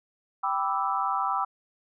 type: chord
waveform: sine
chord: E minor seventh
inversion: first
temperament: equal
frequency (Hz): 784 / 987.8 / 1174.7 / 1318.5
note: G5 / B5 / D6 / E6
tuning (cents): 0 / 0 / 0 / 0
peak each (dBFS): -30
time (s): 0.43-1.45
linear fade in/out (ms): 10
effects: none